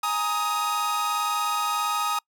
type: chord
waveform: 45% pulse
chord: Ab suspended second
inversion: none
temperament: equal with one note detuned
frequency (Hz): 830.6 / 932.3 / 1255.3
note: Ab5 / Bb5 / Eb6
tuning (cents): 0 / 0 / +15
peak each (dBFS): -31 / -31 / -25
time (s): 0.03-2.19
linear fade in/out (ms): 5
effects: noise-tail reverb RT60 0.1 s tail -26 dB re dry